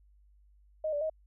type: tone with pitch steps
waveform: sine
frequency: 623 / 583 / 630 Hz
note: D#5 / D5 / D#5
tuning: +2 / -13 / +21 cents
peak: -29 dBFS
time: 0.84-1.098 s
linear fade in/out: 5 ms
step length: 86 ms
effects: added 50 Hz sine -59 dBFS peak until 1.26 s